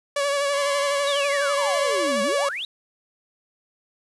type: tone with vibrato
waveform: sawtooth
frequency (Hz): 566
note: C#5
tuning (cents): +36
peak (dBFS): -17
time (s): 0.16-2.49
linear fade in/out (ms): 5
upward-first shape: sine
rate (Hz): 12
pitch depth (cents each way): 34
type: tone with tremolo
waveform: sawtooth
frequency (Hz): 1033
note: C6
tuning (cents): -22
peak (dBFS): -26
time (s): 0.52-2.47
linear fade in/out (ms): 20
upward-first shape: sine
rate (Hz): 0.99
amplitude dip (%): 100
type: exponential two-way sweep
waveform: sine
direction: down then up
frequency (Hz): 3951 to 201.5 to 3951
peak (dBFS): -27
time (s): 1.07-2.65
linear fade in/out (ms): 2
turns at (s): 2.22
effects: resampled to 24000 Hz + 8-bit